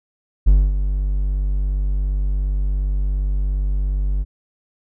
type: tone with ADSR envelope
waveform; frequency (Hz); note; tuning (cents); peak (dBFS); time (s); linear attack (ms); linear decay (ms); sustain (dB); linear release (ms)
triangle; 48.63; G1; -13; -5; 0.46-4.25; 18; 240; -10; 36
effects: none